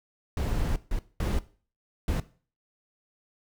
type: noise bursts at uneven times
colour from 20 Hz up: brown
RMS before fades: -27 dBFS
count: 4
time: 0.37-0.76 / 0.91-0.99 / 1.2-1.39 / 2.08-2.2 s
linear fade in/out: 2 ms
effects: noise-tail reverb RT60 0.4 s tail -17 dB re dry